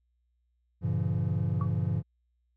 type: chord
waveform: triangle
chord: G diminished seventh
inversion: none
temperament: just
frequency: 98 / 117.6 / 141.12 / 169.34 Hz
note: G2 / Bb2 / Db3 / Fb3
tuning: 0 / +16 / +31 / +47 cents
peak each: -28 / -30 / -30 / -30 dBFS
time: 0.81-2.03 s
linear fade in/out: 50 ms
type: tone with exponential decay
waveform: sine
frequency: 1135 Hz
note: C#6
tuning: 41 cents sharp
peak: -31 dBFS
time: 1.61-1.71 s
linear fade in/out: 2 ms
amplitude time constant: 21 ms
effects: tanh soft clip ceiling -15 dBFS + added 60 Hz sine -70 dBFS peak until 2.56 s